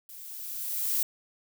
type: noise with level ramp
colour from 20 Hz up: violet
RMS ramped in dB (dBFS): -46 to -26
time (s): 0.09-1.03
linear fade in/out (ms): 2
effects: none